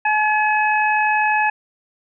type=harmonic tone; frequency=852 Hz; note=G#5; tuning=44 cents sharp; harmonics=1 / 2 / 3; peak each=-17 / -20 / -22 dBFS; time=0.05-1.5 s; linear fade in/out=5 ms; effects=none